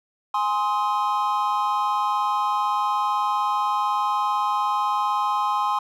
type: chord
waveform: triangle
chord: Ab major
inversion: none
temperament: equal with one note detuned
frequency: 830.6 / 1046.5 / 1264.1 Hz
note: Ab5 / C6 / Eb6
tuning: 0 / 0 / +27 cents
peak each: -23 / -21 / -26 dBFS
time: 0.34-5.79 s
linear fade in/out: 5 ms
effects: none